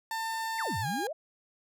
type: tone with pitch glide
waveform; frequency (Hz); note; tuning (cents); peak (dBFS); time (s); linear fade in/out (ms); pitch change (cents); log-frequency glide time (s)
30% pulse; 897 to 813.1; A5 to G#5; +33 to -37; -29; 0.11-1.07; 2; -170; 0.81-0.86
type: exponential two-way sweep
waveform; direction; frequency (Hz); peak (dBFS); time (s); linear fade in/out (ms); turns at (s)
sine; down then up; 2349 to 85.8 to 692; -33; 0.58-1.13; 10; 0.78
effects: none